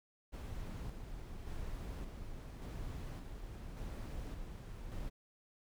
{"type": "noise with tremolo", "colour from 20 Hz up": "brown", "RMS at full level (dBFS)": -43, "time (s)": [0.32, 5.1], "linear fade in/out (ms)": 20, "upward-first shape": "square", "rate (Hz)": 0.87, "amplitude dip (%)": 35, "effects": []}